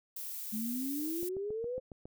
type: noise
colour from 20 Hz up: violet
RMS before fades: -41 dBFS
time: 0.16-1.29 s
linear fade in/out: 5 ms
type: exponential sweep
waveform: sine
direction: up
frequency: 210.6 to 523.3 Hz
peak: -34 dBFS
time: 0.52-1.8 s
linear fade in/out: 20 ms
type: click train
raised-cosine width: 2 ms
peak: -33 dBFS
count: 7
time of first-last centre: 1.23-2.055 s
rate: 7.27 Hz
effects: none